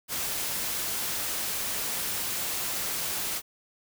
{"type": "noise", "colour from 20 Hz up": "white", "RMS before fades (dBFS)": -31, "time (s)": [0.08, 3.42], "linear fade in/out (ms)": 50, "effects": []}